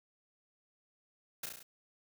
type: noise with echo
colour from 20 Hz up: white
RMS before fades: -39 dBFS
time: 1.43-1.46 s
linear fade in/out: 5 ms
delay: 34 ms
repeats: 5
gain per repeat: -3 dB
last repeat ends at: 1.63 s
effects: none